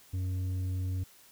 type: tone with tanh clipping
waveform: sine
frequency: 92.5 Hz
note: F#2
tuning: in tune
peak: -31 dBFS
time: 0.13-1.04 s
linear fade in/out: 10 ms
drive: 6 dB
effects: white hiss -58 dBFS RMS until 1.31 s